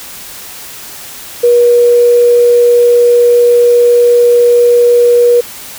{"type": "tone with tanh clipping", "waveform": "triangle", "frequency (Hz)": 480.8, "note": "B4", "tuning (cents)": -46, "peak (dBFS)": -3, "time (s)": [1.43, 5.41], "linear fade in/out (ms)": 10, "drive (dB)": 3, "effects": ["white hiss -28 dBFS RMS until 5.78 s"]}